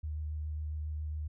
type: tone with vibrato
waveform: sine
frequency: 76.4 Hz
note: D#2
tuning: 31 cents flat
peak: -34 dBFS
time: 0.03-1.28 s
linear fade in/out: 10 ms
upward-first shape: square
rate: 7.3 Hz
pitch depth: 11 cents each way
effects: none